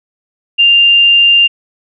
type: tone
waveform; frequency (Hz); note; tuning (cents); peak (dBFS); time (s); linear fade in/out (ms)
sine; 2794; F7; 0; -4; 0.58-1.48; 20
effects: none